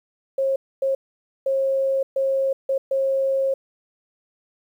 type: tone bursts at uneven times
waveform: sine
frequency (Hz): 539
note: C#5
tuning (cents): -49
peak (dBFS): -18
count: 6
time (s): 0.38-0.56 / 0.82-0.95 / 1.46-2.03 / 2.16-2.53 / 2.69-2.78 / 2.91-3.54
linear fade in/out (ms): 5
effects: 9-bit